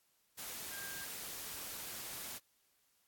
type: tone in noise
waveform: sine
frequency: 1600 Hz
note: G6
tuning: 35 cents sharp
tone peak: -47 dBFS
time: 0.71-1.06 s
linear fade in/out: 20 ms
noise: white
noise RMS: -45 dBFS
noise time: 0.37-2.39 s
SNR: -5 dB
effects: white hiss -75 dBFS RMS until 3.07 s + AAC 64 kbps